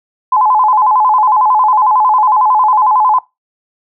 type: tone with vibrato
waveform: sine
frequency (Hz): 932.3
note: A#5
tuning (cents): 0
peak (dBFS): -7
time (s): 0.32-3.19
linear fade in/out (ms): 5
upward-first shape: square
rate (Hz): 11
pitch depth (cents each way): 150
effects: noise-tail reverb RT60 0.2 s tail -21 dB re dry